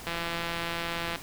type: click train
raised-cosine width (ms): 0.3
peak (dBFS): -16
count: 185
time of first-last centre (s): 0.07-1.159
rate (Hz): 169
effects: pink hiss -43 dBFS RMS until 1.22 s